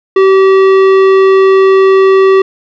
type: tone with tanh clipping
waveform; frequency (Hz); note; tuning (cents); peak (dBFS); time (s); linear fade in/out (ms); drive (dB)
triangle; 384.3; G4; -34; -5; 0.16-2.42; 5; 18
effects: none